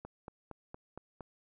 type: click train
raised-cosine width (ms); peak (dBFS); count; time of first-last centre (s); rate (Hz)
1; -30; 6; 0.05-1.207; 4.32
effects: none